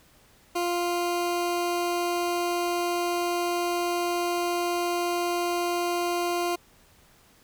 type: tone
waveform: 20% pulse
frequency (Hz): 349.2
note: F4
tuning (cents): 0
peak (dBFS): -20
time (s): 0.55-6.56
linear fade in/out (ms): 10
effects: pink hiss -58 dBFS RMS until 7.43 s